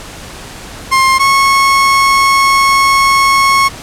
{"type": "tone pair in turn", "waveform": "30% pulse", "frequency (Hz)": [1061, 1095.2], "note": ["C6", "C#6"], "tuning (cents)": [24, -21], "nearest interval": "minor second", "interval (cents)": 55, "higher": "second", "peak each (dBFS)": -4, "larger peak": "neither", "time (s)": [[0.91, 1.19], [1.19, 3.69]], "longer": "second", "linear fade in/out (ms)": 20, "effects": ["pink hiss -29 dBFS RMS until 3.82 s", "low-pass 10000 Hz 12 dB/octave"]}